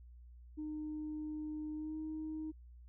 sine tone with pitch glide, 305.7 to 312.1 Hz, D#4 to D#4, -30 to +5 cents, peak -38 dBFS, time 0.57-2.52 s, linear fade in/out 20 ms, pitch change +35 cents, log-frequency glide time 1.74-1.96 s, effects tanh soft clip ceiling -35 dBFS + added 60 Hz sine -53 dBFS peak until 2.88 s

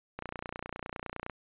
click train, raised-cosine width 0.5 ms, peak -22 dBFS, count 34, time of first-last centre 0.19-1.297 s, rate 29.8 Hz, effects resampled to 8000 Hz

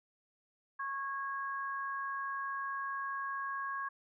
sine tone pair together, 1100 / 1644.7 Hz, C#6 / G#6, -14 / -17 cents, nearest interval perfect fifth, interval 697 cents, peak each -37 / -40 dBFS, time 0.79-3.89 s, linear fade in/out 10 ms, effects none

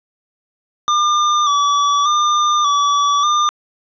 square tone with vibrato, 1174.7 Hz, D6, in tune, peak -13 dBFS, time 0.88-3.49 s, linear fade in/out 0 ms, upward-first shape square, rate 0.85 Hz, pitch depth 40 cents each way, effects resampled to 16000 Hz + 9-bit

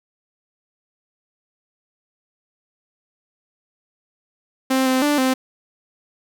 sawtooth tone with pitch steps, 262.8 / 259.2 / 293.3 / 260.2 Hz, C4 / C4 / D4 / C4, +8 / -16 / -2 / -9 cents, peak -12 dBFS, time 4.7-5.34 s, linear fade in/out 10 ms, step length 160 ms, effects none

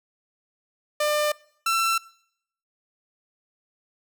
sawtooth tone pair in turn, 598 / 1342.5 Hz, D5 / E6, +31 / +31 cents, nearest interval octave + major second, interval 1400 cents, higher second, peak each -17 dBFS, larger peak neither, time 1-1.32 / 1.66-1.98 s, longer neither, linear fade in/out 5 ms, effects noise-tail reverb RT60 0.7 s tail -23 dB re dry

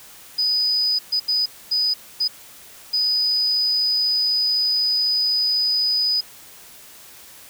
sine tone bursts at uneven times, 4978 Hz, D#8, in tune, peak -17 dBFS, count 6, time 0.38-0.99 / 1.12-1.2 / 1.28-1.46 / 1.71-1.94 / 2.2-2.28 / 2.93-6.21 s, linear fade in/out 10 ms, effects white hiss -44 dBFS RMS until 7.49 s

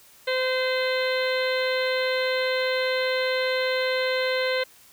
harmonic tone, 515 Hz, C5, 28 cents flat, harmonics 1 / 2 / 3 / 4 / 5 / 6 / 7 / 8, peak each -24 / -35 / -31 / -30 / -38 / -36 / -37 / -34 dBFS, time 0.27-4.64 s, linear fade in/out 10 ms, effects white hiss -53 dBFS RMS until 4.92 s

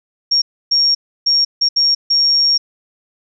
sine tone bursts at uneven times, 5550 Hz, F8, 12 cents flat, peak -10 dBFS, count 6, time 0.31-0.42 / 0.71-0.95 / 1.26-1.45 / 1.61-1.69 / 1.76-1.95 / 2.1-2.58 s, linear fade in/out 10 ms, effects none

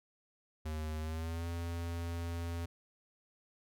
square tone with pitch glide, 77.8 to 84.84 Hz, D#2 to F2, 0 to -50 cents, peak -37 dBFS, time 0.65-2.66 s, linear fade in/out 10 ms, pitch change +150 cents, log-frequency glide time 0.99-1.47 s, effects none

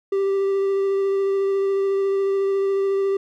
triangle tone with vibrato, 392 Hz, G4, in tune, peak -16 dBFS, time 0.12-3.17 s, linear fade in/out 5 ms, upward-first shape sine, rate 14 Hz, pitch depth 11 cents each way, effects none

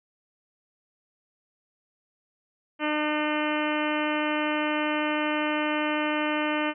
harmonic tone, 302.1 Hz, D4, 49 cents sharp, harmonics 1 / 2 / 3 / 4 / 5 / 6 / 7 / 8 / 9 / 10, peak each -28 / -31 / -33 / -34 / -35 / -36 / -36 / -37 / -38 / -38 dBFS, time 2.79-6.74 s, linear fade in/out 50 ms, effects none

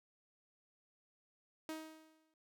sawtooth tone with exponential decay, 315.7 Hz, D#4, 25 cents sharp, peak -36 dBFS, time 1.69-2.34 s, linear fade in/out 1 ms, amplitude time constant 140 ms, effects none

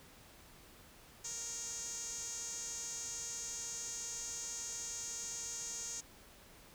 sawtooth tone with band-pass filter, 466.2 Hz, A#4, in tune, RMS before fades -43 dBFS, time 1.24-6.01 s, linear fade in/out 10 ms, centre 6700 Hz, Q 8.3, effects pink hiss -59 dBFS RMS until 6.74 s

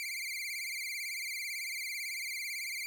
sawtooth tone with vibrato, 2217 Hz, C#7, in tune, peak -33 dBFS, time 0-2.86 s, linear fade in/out 0 ms, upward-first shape sine, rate 18 Hz, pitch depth 130 cents each way, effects none

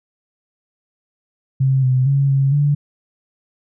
sine tone with pitch steps, 133.4 / 128.5 / 138.7 / 136.5 / 144.9 Hz, C3 / C3 / C#3 / C#3 / D3, +34 / -31 / +1 / -26 / -23 cents, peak -12 dBFS, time 1.6-2.75 s, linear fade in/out 10 ms, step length 230 ms, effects none

